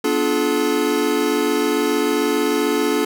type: chord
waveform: square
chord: B half-diminished seventh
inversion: none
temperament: equal with one note detuned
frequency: 246.9 / 293.7 / 349.2 / 429.5 Hz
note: B3 / D4 / F4 / A4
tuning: 0 / 0 / 0 / -42 cents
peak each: -26 / -22 / -25 / -21 dBFS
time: 0.04-3.05 s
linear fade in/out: 5 ms
effects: none